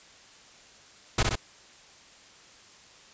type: noise with echo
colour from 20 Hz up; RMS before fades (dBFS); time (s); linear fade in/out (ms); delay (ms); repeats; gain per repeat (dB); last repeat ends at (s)
pink; -22; 1.18-1.23; 5; 63; 2; -3; 1.356
effects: white hiss -53 dBFS RMS until 3.13 s + resampled to 16000 Hz